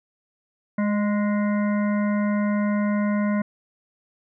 harmonic tone with a mistuned harmonic, 207.7 Hz, G#3, in tune, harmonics 1 / 3 / 5 / 7 / 9 / 10, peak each -20 / -30 / -34 / -37 / -39 / -40 dBFS, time 0.78-3.42 s, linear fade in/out 5 ms, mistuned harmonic 3, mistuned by -22 cents, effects none

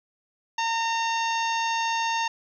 harmonic tone with a mistuned harmonic, 914 Hz, A#5, 34 cents flat, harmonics 1 / 2 / 3 / 4 / 5 / 6 / 7, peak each -25 / -32 / -32 / -36 / -40 / -39 / -38 dBFS, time 0.58-2.28 s, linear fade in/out 5 ms, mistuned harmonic 6, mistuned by -16 cents, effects 10-bit

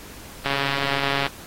click train, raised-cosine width 0.3 ms, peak -7 dBFS, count 113, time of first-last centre 0.46-1.266 s, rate 139 Hz, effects pink hiss -42 dBFS RMS until 1.46 s + AAC 48 kbps

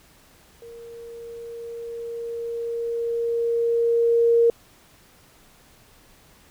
sine tone with level ramp, 466.2 Hz, A#4, in tune, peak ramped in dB -39 to -13 dBFS, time 0.62-4.5 s, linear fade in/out 2 ms, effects pink hiss -54 dBFS RMS until 6.5 s

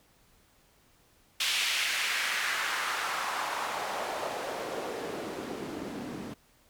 white noise with band-pass filter sweep, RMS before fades -33 dBFS, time 1.4-6.34 s, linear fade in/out 5 ms, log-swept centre 3000 to 210 Hz, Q 1.7, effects pink hiss -64 dBFS RMS until 6.69 s

